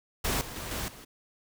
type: noise with level steps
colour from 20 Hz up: pink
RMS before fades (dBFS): -29 / -41 / -38 / -34 / -48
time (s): 0.24-1.05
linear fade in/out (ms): 10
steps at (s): 0.41 / 0.56 / 0.71 / 0.88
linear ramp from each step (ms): 2
effects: none